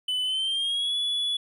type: tone with pitch glide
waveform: triangle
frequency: 3006 to 3413 Hz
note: F#7 to G#7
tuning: +27 to +47 cents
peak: -23 dBFS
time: 0.08-1.37 s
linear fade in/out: 5 ms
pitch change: +220 cents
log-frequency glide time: 0.23-0.96 s
effects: resampled to 32000 Hz